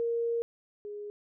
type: tone pair in turn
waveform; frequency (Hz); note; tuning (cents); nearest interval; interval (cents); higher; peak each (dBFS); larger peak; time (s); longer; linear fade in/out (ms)
sine; 466.3 / 414; A#4 / G#4; +1 / -5; major second; 206; first; -27 / -37; first; 0-0.42 / 0.85-1.1; first; 0
effects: none